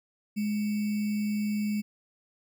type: tone with sample-and-hold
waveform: sine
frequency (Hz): 209.5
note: G#3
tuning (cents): +15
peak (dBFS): -26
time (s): 0.36-1.82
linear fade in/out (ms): 20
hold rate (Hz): 2450
effects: none